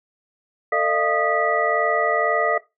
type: tone cluster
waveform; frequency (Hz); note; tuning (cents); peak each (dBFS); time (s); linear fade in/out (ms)
sine; 447.3 / 605 / 687 / 1237 / 1954; A4 / D#5 / F5 / D#6 / B6; +28 / -49 / -29 / -10 / -19; -24; 0.72-2.58; 5
effects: noise-tail reverb RT60 0.2 s tail -17 dB re dry